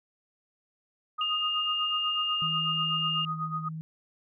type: tone with tremolo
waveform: sine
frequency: 1244.5 Hz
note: D#6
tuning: in tune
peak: -28 dBFS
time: 1.18-3.69 s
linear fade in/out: 10 ms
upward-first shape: sine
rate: 8.1 Hz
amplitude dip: 80%
type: tone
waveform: sine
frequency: 2824 Hz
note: F7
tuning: 19 cents sharp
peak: -27 dBFS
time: 1.21-3.25 s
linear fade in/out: 2 ms
type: tone with pitch glide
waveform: sine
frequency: 160.5 to 159.21 Hz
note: E3 to D#3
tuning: -46 to +40 cents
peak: -34 dBFS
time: 2.42-3.81 s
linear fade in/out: 0 ms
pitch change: -14 cents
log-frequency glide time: 2.97-3.49 s
effects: none